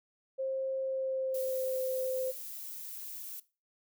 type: tone with pitch glide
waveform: sine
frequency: 531 to 518.9 Hz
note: C5 to C5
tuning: +25 to -14 cents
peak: -31 dBFS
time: 0.38-2.32 s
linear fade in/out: 20 ms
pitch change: -39 cents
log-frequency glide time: 0.79-1.87 s
type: noise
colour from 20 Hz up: violet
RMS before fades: -43 dBFS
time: 1.34-3.4 s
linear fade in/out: 5 ms
effects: noise-tail reverb RT60 0.3 s tail -18 dB re dry